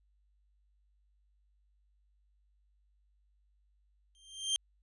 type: tone with exponential growth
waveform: sawtooth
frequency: 3166 Hz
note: G7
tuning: 17 cents sharp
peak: -23 dBFS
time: 4.15-4.56 s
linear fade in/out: 0 ms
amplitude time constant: 89 ms
effects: added 50 Hz sine -68 dBFS peak until 4.82 s + resampled to 24000 Hz

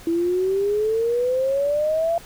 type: exponential sweep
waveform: sine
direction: up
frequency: 329.6 to 684 Hz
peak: -18 dBFS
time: 0.07-2.18 s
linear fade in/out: 2 ms
effects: pink hiss -44 dBFS RMS until 2.25 s

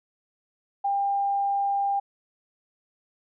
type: tone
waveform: sine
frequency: 798 Hz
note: G5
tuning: 31 cents sharp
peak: -22 dBFS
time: 0.84-2 s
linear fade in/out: 10 ms
effects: none

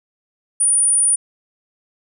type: tone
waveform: sine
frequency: 9460 Hz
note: D9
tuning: 12 cents sharp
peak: -12 dBFS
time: 0.6-1.16 s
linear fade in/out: 10 ms
effects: none

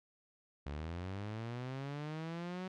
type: linear sweep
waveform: sawtooth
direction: up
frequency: 68.9 to 187.7 Hz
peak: -36 dBFS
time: 0.66-2.68 s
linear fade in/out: 5 ms
effects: low-pass 4000 Hz 12 dB/octave

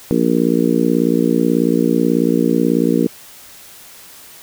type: harmonic tone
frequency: 58.27 Hz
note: A#1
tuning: in tune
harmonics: 3 / 4 / 5 / 6 / 7 / 8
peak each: -20 / -17 / -17 / -21 / -22 / -21 dBFS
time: 0.11-3.07 s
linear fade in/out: 0 ms
effects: white hiss -40 dBFS RMS until 4.42 s

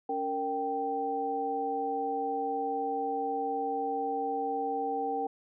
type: tone cluster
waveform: sine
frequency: 280.5 / 462 / 781 Hz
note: C#4 / A#4 / G5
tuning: +21 / -16 / -7 cents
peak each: -38 / -34 / -31 dBFS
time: 0.09-5.27 s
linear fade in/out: 5 ms
effects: none

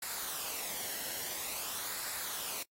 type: noise with flanger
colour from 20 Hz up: white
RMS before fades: -39 dBFS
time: 0.02-2.63 s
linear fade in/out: 5 ms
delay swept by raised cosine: 0.32 to 0.84 ms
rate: 0.49 Hz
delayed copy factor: -0.5
effects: noise-tail reverb RT60 0.1 s tail -26 dB re dry + AAC 48 kbps

